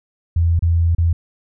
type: tone with dropouts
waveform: sine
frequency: 84.1 Hz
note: E2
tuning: 35 cents sharp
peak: -12 dBFS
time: 0.36-1.13 s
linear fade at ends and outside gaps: 5 ms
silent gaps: 0.593-0.623 / 0.95-0.982 s
effects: none